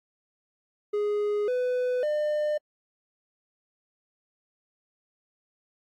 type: tone with pitch steps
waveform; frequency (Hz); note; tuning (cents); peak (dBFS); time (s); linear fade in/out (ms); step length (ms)
triangle; 415.3 / 499.6 / 601.1; G#4 / B4 / D5; 0 / +20 / +40; -22; 0.93-2.58; 10; 550
effects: AAC 64 kbps